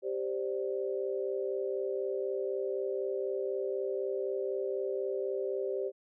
sine chord, G suspended fourth, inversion none, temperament equal, 392 / 523.3 / 587.3 Hz, G4 / C5 / D5, 0 / 0 / 0 cents, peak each -33 / -36 / -39 dBFS, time 0.02-5.92 s, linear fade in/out 50 ms, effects none

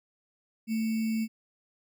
sine tone with sample-and-hold, 222.1 Hz, A3, 16 cents sharp, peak -26 dBFS, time 0.67-1.28 s, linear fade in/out 50 ms, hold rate 2450 Hz, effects none

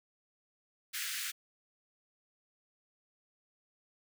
pink high-pass noise, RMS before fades -38 dBFS, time 0.93-1.32 s, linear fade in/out 20 ms, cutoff 1500 Hz, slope 48 dB/octave, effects none

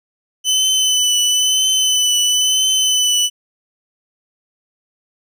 25% pulse tone with vibrato, 3014 Hz, F#7, 31 cents sharp, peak -9 dBFS, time 0.44-3.3 s, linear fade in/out 50 ms, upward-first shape triangle, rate 1 Hz, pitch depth 29 cents each way, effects none

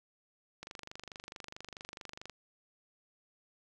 click train, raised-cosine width 0.2 ms, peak -27 dBFS, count 42, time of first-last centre 0.63-2.297 s, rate 24.6 Hz, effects none

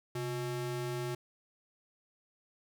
square ring-modulated tone, 245.8 Hz, B3, 8 cents flat, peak -32 dBFS, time 0.15-1.15 s, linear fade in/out 5 ms, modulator 113 Hz, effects none

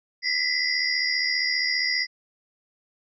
sine tone cluster, 1967 / 2042 / 4909 / 5500 Hz, B6 / C7 / D#8 / F8, -7 / -43 / -24 / -27 cents, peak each -28 / -27 / -26 / -31 dBFS, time 0.22-2.07 s, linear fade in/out 50 ms, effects none

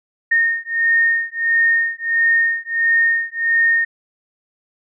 sine beating tone pair, 1838 / 1839.5 Hz, A#6 / A#6, -25 / -24 cents, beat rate 1.5 Hz, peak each -17 dBFS, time 0.31-3.85 s, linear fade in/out 10 ms, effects none

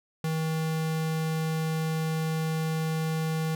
square tone, 159.4 Hz, D#3, 42 cents sharp, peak -27 dBFS, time 0.24-3.55 s, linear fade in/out 2 ms, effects none

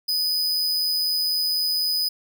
45% pulse tone, 4992 Hz, D#8, 5 cents sharp, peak -20 dBFS, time 0.08-2.09 s, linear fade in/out 10 ms, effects none

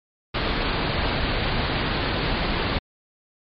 pink low-pass noise, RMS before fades -24 dBFS, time 0.34-2.79 s, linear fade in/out 10 ms, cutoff 4600 Hz, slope 96 dB/octave, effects MP3 32 kbps

